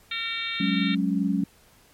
harmonic tone, 457.1 Hz, A#4, 34 cents flat, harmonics 3 / 4 / 5 / 6 / 7 / 8 / 9, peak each -38 / -37 / -32 / -37 / -40 / -31 / -42 dBFS, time 0.11-0.95 s, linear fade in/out 5 ms
sine chord, F# suspended second, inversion none, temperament equal, 185 / 207.7 / 277.2 Hz, F#3 / G#3 / C#4, 0 / 0 / 0 cents, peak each -25 / -26 / -26 dBFS, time 0.6-1.44 s, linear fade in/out 5 ms
effects pink hiss -57 dBFS RMS until 1.93 s + MP3 64 kbps

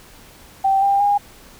sine tone with pitch steps, 778 / 795.7 / 813.9 Hz, G5 / G5 / G#5, -13 / +26 / -35 cents, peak -13 dBFS, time 0.64-1.18 s, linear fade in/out 10 ms, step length 180 ms, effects pink hiss -45 dBFS RMS until 1.59 s

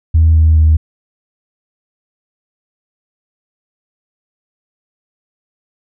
sine tone with pitch steps, 80.4 / 79.38 / 78.38 Hz, E2 / D#2 / D#2, -43 / +35 / +13 cents, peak -4 dBFS, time 0.14-0.77 s, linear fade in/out 10 ms, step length 210 ms, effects tanh soft clip ceiling -2 dBFS

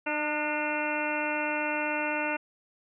harmonic tone with a mistuned harmonic, 301.3 Hz, D4, 44 cents sharp, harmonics 1 / 2 / 3 / 4 / 5 / 6 / 7 / 8 / 9, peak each -35 / -34 / -34 / -43 / -34 / -43 / -38 / -38 / -35 dBFS, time 0.06-2.37 s, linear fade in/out 10 ms, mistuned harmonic 5, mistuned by -46 cents, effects none

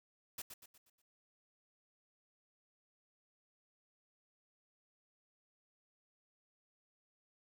white noise with echo, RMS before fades -44 dBFS, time 0.38-0.42 s, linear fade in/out 5 ms, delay 120 ms, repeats 5, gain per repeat -7 dB, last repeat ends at 1.02 s, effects none

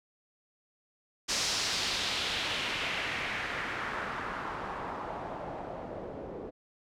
white noise with low-pass filter sweep, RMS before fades -35 dBFS, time 1.28-6.51 s, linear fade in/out 20 ms, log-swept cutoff 5800 to 450 Hz, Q 1.8, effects none

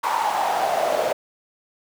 brown noise with high-pass filter sweep, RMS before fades -22 dBFS, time 0.03-1.13 s, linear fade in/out 10 ms, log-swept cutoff 960 to 580 Hz, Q 5.8, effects none

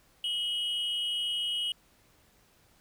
triangle tone pair together, 2918 / 3196 Hz, F#7 / G7, -25 / +33 cents, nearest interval major second, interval 158 cents, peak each -27 / -32 dBFS, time 0.24-1.72 s, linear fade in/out 2 ms, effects tanh soft clip ceiling -25 dBFS + pink hiss -64 dBFS RMS until 2.8 s

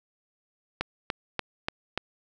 click train, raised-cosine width 0.3 ms, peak -11 dBFS, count 5, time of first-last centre 0.81-1.976 s, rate 3.43 Hz, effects none

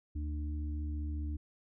harmonic tone, 74.7 Hz, D2, 30 cents sharp, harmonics 1 / 3 / 4, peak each -34 / -51 / -45 dBFS, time 0.15-1.37 s, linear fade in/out 10 ms, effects none

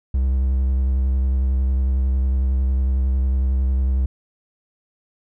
triangle tone with vibrato, 65.41 Hz, C2, in tune, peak -14 dBFS, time 0.14-4.06 s, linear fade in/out 5 ms, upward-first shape sine, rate 11 Hz, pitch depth 32 cents each way, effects none

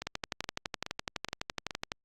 two click trains, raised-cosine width 0.2 ms, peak -15 / -19 dBFS, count 23 / 5, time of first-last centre 0.07-1.919 / 0.02-1.708 s, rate 11.9 / 2.37 Hz, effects Opus 48 kbps

